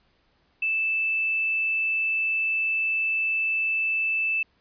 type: tone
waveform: sine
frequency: 2637 Hz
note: E7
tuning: in tune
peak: -22 dBFS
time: 0.62-4.43 s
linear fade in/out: 5 ms
effects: pink hiss -66 dBFS RMS until 4.6 s + resampled to 11025 Hz